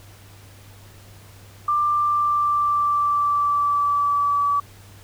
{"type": "tone with pitch glide", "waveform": "sine", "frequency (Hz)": [1186, 1147.6], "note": ["D6", "D6"], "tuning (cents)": [17, -40], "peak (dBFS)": -17, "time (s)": [1.68, 4.6], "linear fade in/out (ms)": 5, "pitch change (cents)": -57, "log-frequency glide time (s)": [1.84, 4.47], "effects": ["added 99 Hz sine -45 dBFS peak until 5.03 s", "pink hiss -49 dBFS RMS until 5.03 s"]}